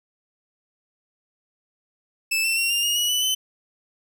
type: tone with pitch steps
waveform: sawtooth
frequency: 2629 / 2684 / 2741 / 2798 / 2857 / 2917 / 2978 / 3041 Hz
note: E7 / E7 / F7 / F7 / F7 / F#7 / F#7 / F#7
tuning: -5 / +31 / -33 / +3 / +39 / -25 / +11 / +47 cents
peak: -17 dBFS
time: 2.31-3.35 s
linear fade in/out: 10 ms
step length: 130 ms
effects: none